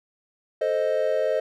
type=chord; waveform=triangle; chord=A diminished; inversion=none; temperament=equal; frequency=440 / 523.3 / 622.3 Hz; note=A4 / C5 / Eb5; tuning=0 / 0 / 0 cents; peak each=-26 / -23 / -22 dBFS; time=0.61-1.4 s; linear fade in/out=5 ms; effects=none